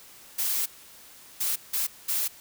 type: noise bursts at uneven times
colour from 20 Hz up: blue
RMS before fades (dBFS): -27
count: 4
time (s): 0.38-0.66 / 1.4-1.56 / 1.73-1.87 / 2.08-2.28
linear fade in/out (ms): 10
effects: white hiss -50 dBFS RMS until 2.4 s